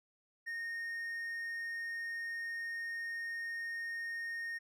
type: tone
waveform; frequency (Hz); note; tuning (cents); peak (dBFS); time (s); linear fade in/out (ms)
triangle; 1847; A#6; -16; -36; 0.46-4.59; 20
effects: none